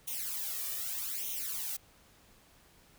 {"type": "noise with flanger", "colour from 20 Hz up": "blue", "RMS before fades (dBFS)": -37, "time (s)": [0.07, 1.77], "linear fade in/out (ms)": 10, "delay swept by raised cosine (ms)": [0.31, 1.71], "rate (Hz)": 0.82, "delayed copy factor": 0.85, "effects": ["pink hiss -62 dBFS RMS until 2.98 s"]}